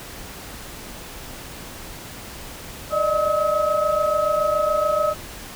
sine tone cluster, 593 / 620 / 1280 Hz, D5 / D#5 / D#6, +17 / -6 / +49 cents, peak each -22 dBFS, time 2.9-5.15 s, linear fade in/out 50 ms, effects pink hiss -37 dBFS RMS until 5.55 s

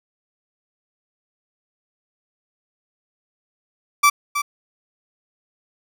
30% pulse tone with echo, 1162 Hz, D6, 19 cents flat, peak -8 dBFS, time 4.03-4.1 s, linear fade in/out 10 ms, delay 320 ms, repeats 1, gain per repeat -9 dB, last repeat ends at 4.42 s, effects none

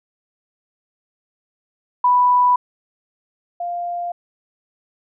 sine tone pair in turn, 987.8 / 698.5 Hz, B5 / F5, 0 / 0 cents, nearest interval tritone, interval 600 cents, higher first, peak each -11 / -22 dBFS, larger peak first, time 2.04-2.56 / 3.6-4.12 s, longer neither, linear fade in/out 5 ms, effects none

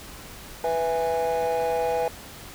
triangle chord, E major, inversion second, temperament just, 494.4 / 659.3 / 824.1 Hz, B4 / E5 / G#5, +2 / 0 / -14 cents, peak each -22 / -25 / -24 dBFS, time 0.64-2.08 s, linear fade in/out 2 ms, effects tanh soft clip ceiling -16 dBFS + pink hiss -42 dBFS RMS until 2.54 s

